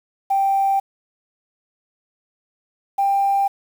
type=tone pair in turn; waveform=sine; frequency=784 / 792.2 Hz; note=G5 / G5; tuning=0 / +18 cents; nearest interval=unison; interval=18 cents; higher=second; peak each=-14 dBFS; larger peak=neither; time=0.3-0.8 / 2.98-3.48 s; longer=neither; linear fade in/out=10 ms; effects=tanh soft clip ceiling -11 dBFS + 7-bit